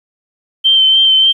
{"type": "tone with vibrato", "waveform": "sine", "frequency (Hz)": 3113, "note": "G7", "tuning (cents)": -13, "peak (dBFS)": -6, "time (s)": [0.64, 1.33], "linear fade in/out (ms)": 20, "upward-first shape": "sine", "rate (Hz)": 3.4, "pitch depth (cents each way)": 21, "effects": ["8-bit"]}